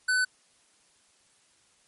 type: tone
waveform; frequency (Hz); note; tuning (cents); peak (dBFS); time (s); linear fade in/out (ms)
square; 1506; F#6; +30; -23; 0.08-0.25; 10
effects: white hiss -64 dBFS RMS until 1.87 s + MP3 48 kbps